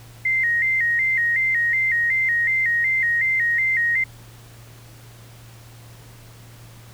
sine tone with vibrato, 1977 Hz, B6, 1 cent sharp, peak -17 dBFS, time 0.25-4.04 s, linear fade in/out 5 ms, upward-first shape square, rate 2.7 Hz, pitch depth 91 cents each way, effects added 116 Hz sine -43 dBFS peak until 6.93 s + pink hiss -48 dBFS RMS until 6.93 s

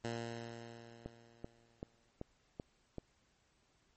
10% pulse tone with exponential decay, 116.54 Hz, A#2, in tune, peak -29 dBFS, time 0.04-2.11 s, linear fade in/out 5 ms, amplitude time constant 450 ms
click train, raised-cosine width 2 ms, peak -29 dBFS, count 6, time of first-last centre 1.06-2.983 s, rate 2.6 Hz
effects pink hiss -74 dBFS RMS until 3.96 s + MP3 32 kbps

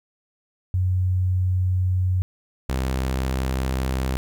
sine / sawtooth tone pair in turn, 92 / 65.21 Hz, F#2 / C2, -9 / -5 cents, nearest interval tritone, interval 596 cents, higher first, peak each -18 dBFS, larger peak neither, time 0.74-2.22 / 2.69-4.17 s, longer neither, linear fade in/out 0 ms, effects 10-bit

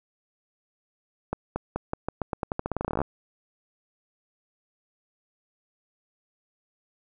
accelerating click train, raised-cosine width 1 ms, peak -13 dBFS, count 23, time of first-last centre 1.33-3.017 s, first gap 230 ms, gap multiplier 0.87, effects none

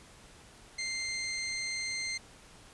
20% pulse tone, 2093 Hz, C7, in tune, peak -28 dBFS, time 0.78-2.18 s, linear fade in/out 10 ms, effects pink hiss -55 dBFS RMS until 2.73 s + resampled to 24000 Hz

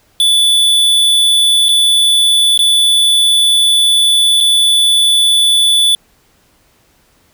square tone with dropouts, 3469 Hz, A7, 25 cents flat, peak -8 dBFS, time 0.2-5.95 s, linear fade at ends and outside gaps 1 ms, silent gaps 1.685-1.69 / 2.577-2.591 / 4.404-4.408 s, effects pink hiss -53 dBFS RMS until 7.33 s

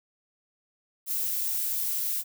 violet noise, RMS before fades -29 dBFS, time 1.06-2.24 s, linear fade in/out 50 ms, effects none

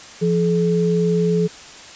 sine tone pair together, 171.88 / 428 Hz, F3 / A4, -27 / -48 cents, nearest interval octave + major third, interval 1579 cents, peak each -17 / -18 dBFS, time 0.21-1.48 s, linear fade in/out 20 ms, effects white hiss -39 dBFS RMS until 1.95 s + resampled to 16000 Hz

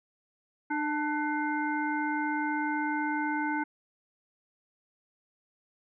harmonic tone with a mistuned harmonic, 300 Hz, D4, 37 cents sharp, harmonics 1 / 3 / 5 / 7, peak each -31 / -32 / -34 / -39 dBFS, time 0.7-3.64 s, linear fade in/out 10 ms, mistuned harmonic 3, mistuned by -31 cents, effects none

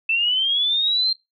sine linear sweep, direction up, 2637 to 4186 Hz, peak -17 dBFS, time 0.09-1.13 s, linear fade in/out 5 ms, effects noise-tail reverb RT60 0.2 s tail -20 dB re dry

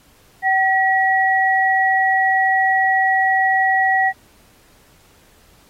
sine tone pair together, 764.6 / 1921 Hz, G5 / B6, -43 / -48 cents, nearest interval octave + major third, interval 1595 cents, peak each -16 dBFS, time 0.42-4.13 s, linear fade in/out 50 ms, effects pink hiss -53 dBFS RMS until 5.69 s + AAC 48 kbps

